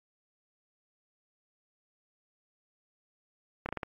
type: slowing click train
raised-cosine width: 0.5 ms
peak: -19 dBFS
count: 5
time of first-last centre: 3.66-3.832 s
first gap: 29 ms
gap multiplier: 1.27
effects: AAC 48 kbps